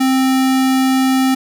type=tone; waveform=square; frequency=262.6 Hz; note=C4; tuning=6 cents sharp; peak=-12 dBFS; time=0-1.35 s; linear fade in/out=10 ms; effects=none